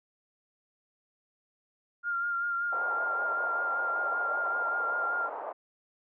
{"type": "tone with vibrato", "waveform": "sine", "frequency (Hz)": 1398, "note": "F6", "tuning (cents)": 1, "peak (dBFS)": -28, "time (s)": [2.03, 5.3], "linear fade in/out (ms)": 50, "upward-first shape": "sine", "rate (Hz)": 5.2, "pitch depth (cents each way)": 25}
{"type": "band-pass noise", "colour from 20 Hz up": "pink", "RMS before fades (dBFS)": -38, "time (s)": [2.72, 5.53], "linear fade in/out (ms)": 10, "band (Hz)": [580, 1000], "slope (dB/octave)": 24}
{"effects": []}